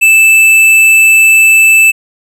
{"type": "tone with tanh clipping", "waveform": "sine", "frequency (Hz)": 2637, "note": "E7", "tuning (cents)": 0, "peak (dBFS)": -4, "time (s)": [0.01, 1.92], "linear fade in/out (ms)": 20, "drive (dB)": 13, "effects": []}